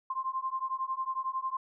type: beating tone pair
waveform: sine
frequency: 1046.5 / 1057.5 Hz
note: C6 / C6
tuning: 0 / +18 cents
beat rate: 11 Hz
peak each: -34 / -34 dBFS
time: 0.1-1.57 s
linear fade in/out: 5 ms
effects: none